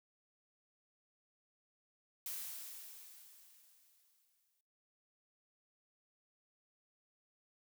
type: noise with exponential decay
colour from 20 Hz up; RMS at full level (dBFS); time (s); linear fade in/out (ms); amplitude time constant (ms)
blue; -42; 2.26-4.61; 2; 510
effects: noise-tail reverb RT60 1.0 s tail -23 dB re dry